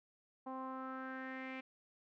sawtooth tone with low-pass filter sweep, 261.6 Hz, C4, in tune, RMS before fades -45 dBFS, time 0.46-1.61 s, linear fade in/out 10 ms, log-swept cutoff 920 to 2400 Hz, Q 4.9, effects none

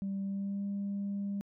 sine tone with pitch glide, 195.8 to 200.1 Hz, G3 to G3, -2 to +36 cents, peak -31 dBFS, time 0.02-1.41 s, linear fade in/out 0 ms, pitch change +38 cents, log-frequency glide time 0.23-0.65 s, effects tanh soft clip ceiling -30 dBFS

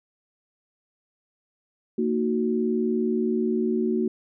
sine tone cluster, 229.4 / 309.6 / 369.7 Hz, A#3 / D#4 / F#4, -28 / -9 / -1 cents, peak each -24 / -30 / -25 dBFS, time 1.98-4.08 s, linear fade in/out 5 ms, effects none

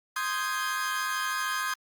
40% pulse chord, Ab major seventh, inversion first, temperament equal, 1046.5 / 1244.5 / 1568 / 1661.2 Hz, C6 / Eb6 / G6 / Ab6, 0 / 0 / 0 / 0 cents, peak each -33 dBFS, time 0.16-1.74 s, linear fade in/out 5 ms, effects Opus 48 kbps

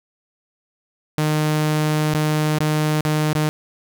sawtooth tone with dropouts, 153.1 Hz, D#3, 28 cents flat, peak -13 dBFS, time 1.18-3.49 s, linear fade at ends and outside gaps 0 ms, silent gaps 2.137-2.147 / 2.586-2.604 / 3.009-3.051 / 3.331-3.352 s, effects none

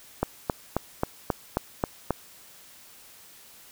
click train, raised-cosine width 1 ms, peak -9 dBFS, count 8, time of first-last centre 0.23-2.107 s, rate 3.73 Hz, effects white hiss -51 dBFS RMS until 3.71 s

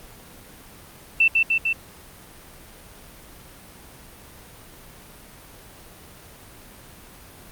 sine tone with echo, 2674 Hz, E7, 24 cents sharp, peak -13 dBFS, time 1.2-1.28 s, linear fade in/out 5 ms, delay 150 ms, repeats 3, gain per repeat -2 dB, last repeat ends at 1.73 s, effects pink hiss -45 dBFS RMS until 7.51 s + Opus 32 kbps

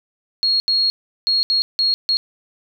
sine tone bursts at uneven times, 4295 Hz, C8, 44 cents sharp, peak -14 dBFS, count 6, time 0.43-0.6 / 0.68-0.9 / 1.27-1.43 / 1.5-1.62 / 1.79-1.94 / 2.09-2.17 s, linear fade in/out 0 ms, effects none

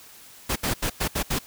pink noise bursts at uneven times, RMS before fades -25 dBFS, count 6, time 0.49-0.56 / 0.63-0.74 / 0.82-0.9 / 1-1.08 / 1.15-1.23 / 1.3-1.39 s, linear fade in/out 10 ms, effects white hiss -48 dBFS RMS until 1.46 s

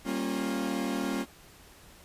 40% pulse chord, G half-diminished seventh, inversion none, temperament equal with one note detuned, 196 / 233.1 / 273.2 / 349.2 Hz, G3 / Bb3 / Db4 / F4, 0 / 0 / -25 / 0 cents, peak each -35 / -34 / -32 / -36 dBFS, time 0.04-1.26 s, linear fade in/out 50 ms, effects pink hiss -54 dBFS RMS until 2.04 s + resampled to 32000 Hz

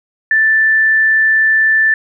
sine tone, 1764 Hz, A6, 4 cents sharp, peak -8 dBFS, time 0.31-1.94 s, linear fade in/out 2 ms, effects none

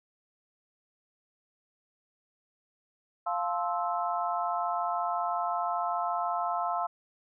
sine chord, F major seventh, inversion none, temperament just, 698.5 / 873.1 / 1047.7 / 1309.6 Hz, F5 / A5 / C6 / E6, 0 / -14 / +2 / -12 cents, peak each -31 / -35 / -34 / -34 dBFS, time 3.26-6.87 s, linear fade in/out 10 ms, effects none

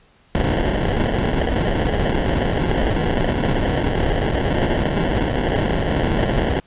pink noise with sample-and-hold, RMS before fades -19 dBFS, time 0.35-6.6 s, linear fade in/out 0 ms, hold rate 1225 Hz, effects pink hiss -55 dBFS RMS until 6.66 s + resampled to 8000 Hz

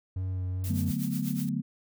triangle tone with vibrato, 92.5 Hz, F#2, in tune, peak -27 dBFS, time 0.16-0.91 s, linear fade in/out 5 ms, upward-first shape sine, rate 2.4 Hz, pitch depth 17 cents each way
blue noise with tremolo, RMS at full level -39 dBFS, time 0.64-1.49 s, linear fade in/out 0 ms, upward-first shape triangle, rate 8.2 Hz, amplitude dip 85%
sine chord, B minor seventh, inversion first, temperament equal, 146.83 / 185 / 220 / 246.9 Hz, D3 / F#3 / A3 / B3, 0 / 0 / 0 / 0 cents, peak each -33 dBFS, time 0.68-1.62 s, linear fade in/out 20 ms
effects none

